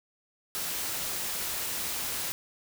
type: noise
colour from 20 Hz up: white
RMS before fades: -33 dBFS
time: 0.55-2.32 s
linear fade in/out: 0 ms
effects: none